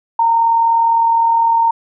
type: tone with amplitude modulation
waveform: sine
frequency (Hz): 919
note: A#5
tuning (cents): -25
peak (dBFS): -8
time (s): 0.19-1.71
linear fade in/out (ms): 5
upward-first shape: sine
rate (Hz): 39.9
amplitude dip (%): 35
effects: none